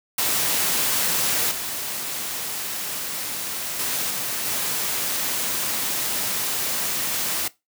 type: noise with level steps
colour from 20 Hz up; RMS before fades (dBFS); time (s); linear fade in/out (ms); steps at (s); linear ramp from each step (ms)
white; -22 / -29 / -25 / -27 / -25; 0.18-7.48; 5; 1.51 / 3.79 / 4.1 / 4.45; 5
effects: noise-tail reverb RT60 0.2 s tail -19 dB re dry + high-pass 100 Hz 12 dB/octave